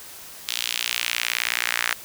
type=tone with high-pass filter sweep; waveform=sawtooth; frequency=59.1 Hz; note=A#1; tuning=24 cents sharp; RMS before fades=-26 dBFS; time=0.48-1.94 s; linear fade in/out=0 ms; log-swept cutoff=3400 to 1700 Hz; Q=1.9; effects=white hiss -41 dBFS RMS until 2.04 s